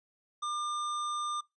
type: tone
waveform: square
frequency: 1200 Hz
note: D6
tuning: 37 cents sharp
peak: -33 dBFS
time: 0.42-1.41 s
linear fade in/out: 10 ms
effects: noise-tail reverb RT60 0.2 s tail -22 dB re dry + resampled to 22050 Hz